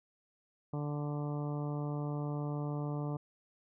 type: harmonic tone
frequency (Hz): 146.83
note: D3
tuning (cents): 0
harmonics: 1 / 2 / 3 / 4 / 5 / 6 / 7 / 8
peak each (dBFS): -35 / -41 / -45 / -47 / -49 / -51 / -52 / -53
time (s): 0.73-3.17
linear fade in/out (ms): 5
effects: none